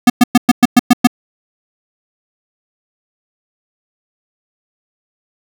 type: tone bursts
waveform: square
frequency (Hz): 244.4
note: B3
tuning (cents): -18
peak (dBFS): -3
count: 8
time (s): 0.07-1.072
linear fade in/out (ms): 5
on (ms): 29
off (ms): 110
effects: none